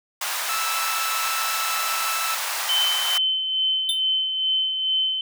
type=high-pass noise; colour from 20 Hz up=pink; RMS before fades=-27 dBFS; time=0.21-3.18 s; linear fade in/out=5 ms; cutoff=800 Hz; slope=24 dB/octave
type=tone; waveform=sawtooth; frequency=1318.5 Hz; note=E6; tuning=in tune; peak=-22 dBFS; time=0.49-2.35 s; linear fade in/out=2 ms
type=tone with tremolo; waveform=sine; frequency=3066 Hz; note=G7; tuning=39 cents flat; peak=-18 dBFS; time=2.69-5.21 s; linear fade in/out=2 ms; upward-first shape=sine; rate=2.3 Hz; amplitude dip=45%
type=tone with exponential decay; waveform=square; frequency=3574 Hz; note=A7; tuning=26 cents sharp; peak=-18 dBFS; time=3.89-4.03 s; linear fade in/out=2 ms; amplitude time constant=30 ms
effects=none